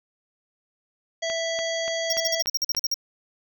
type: harmonic tone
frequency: 659.3 Hz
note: E5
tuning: in tune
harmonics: 1 / 3 / 5 / 7 / 9 / 10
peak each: -27 / -32 / -33 / -36 / -39 / -38 dBFS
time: 1.22-2.42 s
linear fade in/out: 10 ms
type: click train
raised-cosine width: 0.3 ms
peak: -19 dBFS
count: 6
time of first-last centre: 1.3-2.749 s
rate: 3.45 Hz
type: tone bursts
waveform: square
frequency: 5588 Hz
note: F8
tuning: in tune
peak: -22 dBFS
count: 12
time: 2.1-2.942 s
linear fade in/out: 2 ms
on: 28 ms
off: 46 ms
effects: none